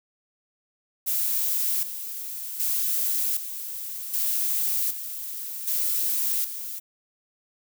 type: noise with tremolo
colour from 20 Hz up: violet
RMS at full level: -25 dBFS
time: 1.06-6.8 s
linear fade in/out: 20 ms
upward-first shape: square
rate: 0.65 Hz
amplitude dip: 65%
effects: none